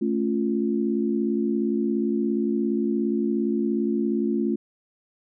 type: chord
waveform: sine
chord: A augmented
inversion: none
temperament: equal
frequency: 220 / 277.2 / 349.2 Hz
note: A3 / C#4 / E#4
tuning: 0 / 0 / 0 cents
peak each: -24 / -27 / -26 dBFS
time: 0.01-4.56 s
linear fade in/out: 10 ms
effects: none